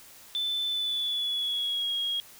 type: tone with pitch glide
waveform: triangle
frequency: 3520 to 3284 Hz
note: A7 to G#7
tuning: 0 to -20 cents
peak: -24 dBFS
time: 0.35-2.2 s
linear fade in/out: 0 ms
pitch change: -120 cents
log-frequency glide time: 0.69-1.94 s
effects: tanh soft clip ceiling -24 dBFS + white hiss -51 dBFS RMS until 2.39 s